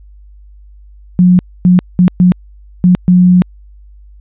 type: tone bursts at uneven times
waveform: sine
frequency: 180.3 Hz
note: F#3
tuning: 45 cents flat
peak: -3 dBFS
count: 6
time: 1.19-1.39 / 1.65-1.79 / 1.99-2.08 / 2.2-2.32 / 2.84-2.95 / 3.08-3.42 s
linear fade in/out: 0 ms
effects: added 50 Hz sine -35 dBFS peak until 4.2 s + resampled to 8000 Hz